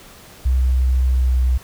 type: tone with pitch glide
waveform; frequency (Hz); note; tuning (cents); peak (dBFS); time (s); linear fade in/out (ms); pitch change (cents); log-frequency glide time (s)
sine; 64 to 63.16; C2 to B1; -38 to +39; -13; 0.45-1.58; 10; -23; 1.07-1.34
effects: pink hiss -43 dBFS RMS until 1.63 s